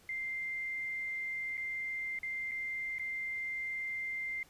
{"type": "tone with dropouts", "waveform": "sine", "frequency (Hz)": 2093, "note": "C7", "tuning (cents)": 0, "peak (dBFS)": -35, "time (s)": [0.09, 4.43], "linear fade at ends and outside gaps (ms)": 2, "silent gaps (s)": [[1.571, 1.577], [2.189, 2.231], [2.513, 2.517], [2.984, 2.995]], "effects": ["pink hiss -62 dBFS RMS until 4.49 s", "resampled to 32000 Hz"]}